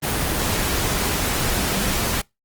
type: tone in noise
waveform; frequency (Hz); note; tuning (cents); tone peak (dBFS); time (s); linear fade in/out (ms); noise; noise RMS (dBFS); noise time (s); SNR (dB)
sine; 196; G3; 0; -30; 1.56-1.94; 20; pink; -22; 0.02-2.22; -11
effects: noise-tail reverb RT60 0.2 s tail -25 dB re dry + Opus 24 kbps